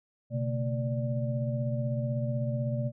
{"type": "tone cluster", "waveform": "sine", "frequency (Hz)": [125.1, 141.1, 226.8, 585], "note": ["B2", "C#3", "A#3", "D5"], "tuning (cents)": [23, 31, -47, -7], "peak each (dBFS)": [-29, -38, -36, -36], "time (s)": [0.3, 2.92], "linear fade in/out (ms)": 50, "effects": []}